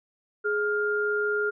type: tone pair together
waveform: sine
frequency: 418.2 / 1406.7 Hz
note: G#4 / F6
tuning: +12 / +12 cents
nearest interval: octave + major sixth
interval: 2100 cents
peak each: -26 / -26 dBFS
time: 0.44-1.51 s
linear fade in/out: 20 ms
effects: none